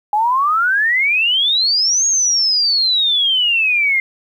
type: exponential two-way sweep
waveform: sine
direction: up then down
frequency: 819 to 6645 to 2089 Hz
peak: -12 dBFS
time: 0.13-4 s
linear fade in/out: 2 ms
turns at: 2.06 s
effects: 8-bit